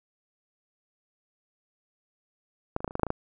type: clicks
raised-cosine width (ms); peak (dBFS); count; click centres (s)
1; -13 / -26 / -13 / -19 / -27 / -14 / -19 / -6 / -19 / -12; 10; 2.764 / 2.805 / 2.845 / 2.878 / 2.909 / 2.954 / 2.996 / 3.033 / 3.067 / 3.104
effects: none